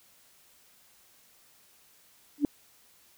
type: tone with exponential growth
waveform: sine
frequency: 290.1 Hz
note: D4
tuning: 21 cents flat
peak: -16 dBFS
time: 2.38-2.45 s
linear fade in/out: 1 ms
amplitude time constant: 15 ms
effects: white hiss -61 dBFS RMS until 3.17 s